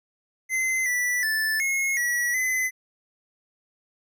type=tone with pitch steps; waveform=square; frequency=2059 / 1967 / 1755 / 2166 / 1932 / 2029 Hz; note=C7 / B6 / A6 / C#7 / B6 / B6; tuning=-28 / -7 / -5 / -41 / -39 / +46 cents; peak=-23 dBFS; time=0.49-2.71 s; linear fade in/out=50 ms; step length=370 ms; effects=none